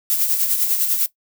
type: noise with tremolo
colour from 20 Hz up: violet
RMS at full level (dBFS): -17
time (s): 0.1-1.06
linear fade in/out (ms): 0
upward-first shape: sine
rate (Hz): 10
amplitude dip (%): 50
effects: noise-tail reverb RT60 0.1 s tail -17 dB re dry